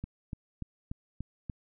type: click train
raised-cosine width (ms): 5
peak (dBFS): -24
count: 6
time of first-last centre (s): 0.04-1.498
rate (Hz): 3.43
effects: none